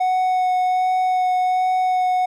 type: tone with vibrato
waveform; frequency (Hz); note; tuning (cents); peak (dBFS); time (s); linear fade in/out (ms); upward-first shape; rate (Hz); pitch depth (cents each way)
triangle; 738; F#5; -5; -14; 0-2.26; 10; sine; 1.3; 9
effects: none